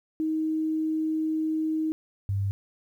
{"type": "tone pair in turn", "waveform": "sine", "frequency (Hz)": [314.9, 98.93], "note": ["D#4", "G2"], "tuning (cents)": [21, 16], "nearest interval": "octave + minor sixth", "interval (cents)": 2005, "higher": "first", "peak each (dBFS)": -24, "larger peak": "neither", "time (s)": [[0.2, 1.92], [2.29, 2.51]], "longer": "first", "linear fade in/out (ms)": 0, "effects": ["10-bit"]}